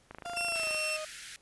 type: click train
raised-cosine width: 0.5 ms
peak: -28 dBFS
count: 18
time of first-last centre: 0.11-0.747 s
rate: 26.7 Hz
type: tone with pitch glide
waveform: 35% pulse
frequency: 696 to 620.1 Hz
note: F5 to D#5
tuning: -6 to -6 cents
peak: -35 dBFS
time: 0.25-1.05 s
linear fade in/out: 5 ms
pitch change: -200 cents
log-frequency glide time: 0.46-0.71 s
type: tone with vibrato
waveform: sawtooth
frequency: 2704 Hz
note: E7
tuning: 43 cents sharp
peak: -28 dBFS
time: 0.36-0.97 s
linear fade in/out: 10 ms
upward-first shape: triangle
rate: 2.9 Hz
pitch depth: 10 cents each way
type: high-pass noise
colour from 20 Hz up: pink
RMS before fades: -45 dBFS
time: 0.55-1.36 s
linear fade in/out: 0 ms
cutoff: 1400 Hz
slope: 96 dB/octave
effects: pink hiss -65 dBFS RMS until 1.41 s + resampled to 24000 Hz